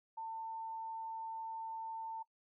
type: tone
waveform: sine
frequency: 897 Hz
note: A5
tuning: 33 cents sharp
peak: -40 dBFS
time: 0.17-2.23 s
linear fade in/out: 10 ms
effects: noise-tail reverb RT60 0.1 s tail -20 dB re dry